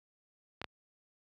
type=clicks; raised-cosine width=0.3 ms; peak=-22 dBFS; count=2; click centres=0.616 / 0.643 s; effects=high-pass 60 Hz 12 dB/octave